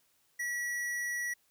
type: tone with tanh clipping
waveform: sine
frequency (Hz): 1934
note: B6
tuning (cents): -37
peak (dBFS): -34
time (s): 0.39-1.34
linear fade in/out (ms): 10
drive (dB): 18
effects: white hiss -71 dBFS RMS until 1.5 s